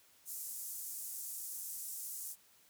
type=band-pass noise; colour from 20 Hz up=white; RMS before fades=-44 dBFS; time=0.25-2.36 s; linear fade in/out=50 ms; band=6800 to 16000 Hz; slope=24 dB/octave; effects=white hiss -66 dBFS RMS until 2.69 s